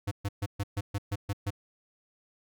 square tone bursts, 100.6 Hz, G2, 45 cents sharp, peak -29 dBFS, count 9, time 0.07-1.506 s, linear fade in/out 10 ms, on 44 ms, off 130 ms, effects none

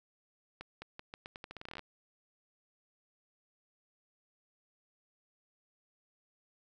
accelerating click train, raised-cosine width 0.3 ms, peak -28 dBFS, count 18, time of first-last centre 0.61-1.793 s, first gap 210 ms, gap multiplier 0.83, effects none

